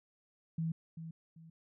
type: tone with echo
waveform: sine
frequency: 163 Hz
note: E3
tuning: 19 cents flat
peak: -32 dBFS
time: 0.58-0.72 s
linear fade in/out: 5 ms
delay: 390 ms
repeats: 2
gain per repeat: -10 dB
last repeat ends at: 1.5 s
effects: none